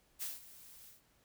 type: noise with ADSR envelope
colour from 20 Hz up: blue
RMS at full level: -39 dBFS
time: 0.19-1.02 s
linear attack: 33 ms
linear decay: 170 ms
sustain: -17 dB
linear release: 140 ms
effects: pink hiss -71 dBFS RMS until 1.24 s